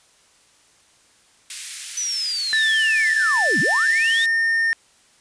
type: high-pass noise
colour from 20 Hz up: white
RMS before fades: -31 dBFS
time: 1.5-4.26 s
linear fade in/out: 2 ms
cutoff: 1800 Hz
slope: 24 dB/octave
type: linear two-way sweep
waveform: sine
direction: down then up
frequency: 6050 to 130.81 to 3785 Hz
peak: -22 dBFS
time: 1.97-4.25 s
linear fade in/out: 5 ms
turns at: 3.6 s
type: tone with pitch glide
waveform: triangle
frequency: 1768 to 1819.8 Hz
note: A6 to A#6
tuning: +8 to -42 cents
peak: -15 dBFS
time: 2.53-4.73 s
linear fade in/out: 0 ms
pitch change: +50 cents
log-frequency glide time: 3.53-4.16 s
effects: white hiss -56 dBFS RMS until 5.2 s + resampled to 22050 Hz